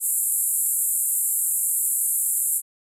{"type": "band-pass noise", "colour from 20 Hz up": "white", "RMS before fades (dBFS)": -23, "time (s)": [0, 2.62], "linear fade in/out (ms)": 50, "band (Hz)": [7500, 13000], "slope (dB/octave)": 96, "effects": []}